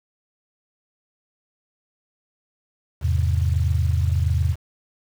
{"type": "chord", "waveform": "sine", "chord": "E augmented", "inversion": "none", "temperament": "equal", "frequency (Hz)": [82.41, 103.83, 130.81], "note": ["E2", "G#2", "B#2"], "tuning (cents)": [0, 0, 0], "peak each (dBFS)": [-19, -24, -25], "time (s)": [3.01, 4.56], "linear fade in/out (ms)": 50, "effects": ["7-bit"]}